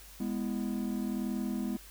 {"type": "chord", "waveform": "triangle", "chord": "E major", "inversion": "first", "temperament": "just", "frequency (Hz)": [206, 247.2, 329.6], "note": ["G#3", "B3", "E4"], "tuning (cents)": [-14, 2, 0], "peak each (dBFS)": [-32, -33, -38], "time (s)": [0.2, 1.77], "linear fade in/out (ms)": 5, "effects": ["added 50 Hz sine -53 dBFS peak until 1.9 s", "white hiss -53 dBFS RMS until 1.9 s"]}